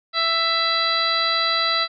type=harmonic tone with a mistuned harmonic; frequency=663 Hz; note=E5; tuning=10 cents sharp; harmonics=1 / 2 / 3 / 4 / 5 / 6 / 7; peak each=-30 / -23 / -26 / -33 / -32 / -22 / -27 dBFS; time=0.13-1.88 s; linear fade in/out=50 ms; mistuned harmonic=7; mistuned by=+30 cents; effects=none